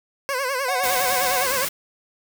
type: tone with vibrato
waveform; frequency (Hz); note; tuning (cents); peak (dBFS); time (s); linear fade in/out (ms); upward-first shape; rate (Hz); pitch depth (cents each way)
15% pulse; 529; C5; +19; -16; 0.29-1.65; 0; sine; 9.8; 110
type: tone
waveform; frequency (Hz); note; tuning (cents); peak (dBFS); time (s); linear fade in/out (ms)
square; 739; F#5; -2; -25; 0.68-1.44; 5
type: noise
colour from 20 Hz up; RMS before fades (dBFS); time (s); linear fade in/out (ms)
white; -26; 0.83-1.69; 10
effects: none